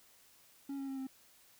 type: tone with pitch steps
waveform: triangle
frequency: 277.2 / 272.9 / 268.7 / 264.5 Hz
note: C#4 / C#4 / C4 / C4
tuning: 0 / -27 / +46 / +19 cents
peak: -36 dBFS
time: 0.69-1.07 s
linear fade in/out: 5 ms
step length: 95 ms
effects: white hiss -64 dBFS RMS until 1.59 s